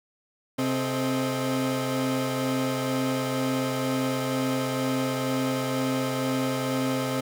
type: tone cluster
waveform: 30% pulse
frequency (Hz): 131.9 / 261.7 / 433.8 / 626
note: C3 / C4 / A4 / D#5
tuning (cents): +14 / 0 / -25 / +10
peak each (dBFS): -29 / -24 / -32 / -32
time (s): 0.58-7.21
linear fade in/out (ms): 10
effects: none